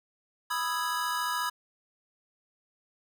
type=chord; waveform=square; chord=E major seventh; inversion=second; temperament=equal; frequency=987.8 / 1244.5 / 1318.5 / 1661.2 Hz; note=B5 / D#6 / E6 / G#6; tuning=0 / 0 / 0 / 0 cents; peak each=-33 / -35 / -39 / -35 dBFS; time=0.5-1.5 s; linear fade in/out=10 ms; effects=none